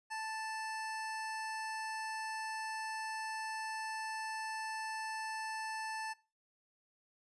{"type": "tone", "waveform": "25% pulse", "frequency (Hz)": 880, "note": "A5", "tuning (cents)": 0, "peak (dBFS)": -35, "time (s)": [0.1, 6.14], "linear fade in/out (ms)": 20, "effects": ["noise-tail reverb RT60 0.3 s tail -19 dB re dry", "resampled to 24000 Hz"]}